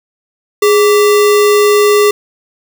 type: tone with sample-and-hold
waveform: sine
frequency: 415.3 Hz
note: G#4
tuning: in tune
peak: -5 dBFS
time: 0.62-2.11 s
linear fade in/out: 5 ms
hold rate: 1575 Hz
effects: none